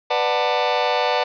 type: chord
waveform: sawtooth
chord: B minor seventh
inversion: none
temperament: just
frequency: 493.9 / 592.7 / 740.8 / 889 Hz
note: B4 / D5 / F#5 / A5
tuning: 0 / +16 / +2 / +18 cents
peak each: -19 dBFS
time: 0.1-1.24 s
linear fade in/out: 10 ms
effects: resampled to 11025 Hz + 8-bit